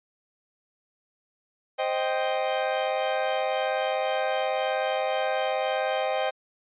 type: chord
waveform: 40% pulse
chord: C minor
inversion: none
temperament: equal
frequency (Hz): 523.3 / 622.3 / 784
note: C5 / Eb5 / G5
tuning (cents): 0 / 0 / 0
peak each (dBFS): -28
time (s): 1.78-6.31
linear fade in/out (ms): 20
effects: resampled to 8000 Hz